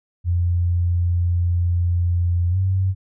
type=tone with pitch glide; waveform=sine; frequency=87.31 to 94.66 Hz; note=F2 to F#2; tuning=0 to +40 cents; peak=-16 dBFS; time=0.24-2.95 s; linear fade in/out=50 ms; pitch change=+140 cents; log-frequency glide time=2.5-2.57 s; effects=none